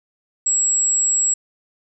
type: tone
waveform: sine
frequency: 7700 Hz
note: B8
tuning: 45 cents flat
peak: -15 dBFS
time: 0.46-1.34 s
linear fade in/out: 5 ms
effects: none